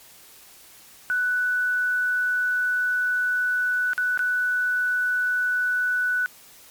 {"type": "tone with dropouts", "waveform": "sine", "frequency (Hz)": 1486, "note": "F#6", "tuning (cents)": 7, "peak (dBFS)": -20, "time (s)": [1.1, 6.26], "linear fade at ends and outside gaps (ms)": 0, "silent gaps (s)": [[3.933, 3.979], [4.175, 4.192]], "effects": ["white hiss -49 dBFS RMS until 6.7 s", "MP3 96 kbps"]}